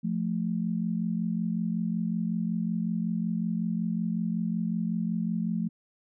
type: tone pair together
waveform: sine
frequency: 174.61 / 220 Hz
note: F3 / A3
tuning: 0 / 0 cents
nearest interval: major third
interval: 400 cents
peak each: -29 / -29 dBFS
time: 0.03-5.69 s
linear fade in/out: 20 ms
effects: none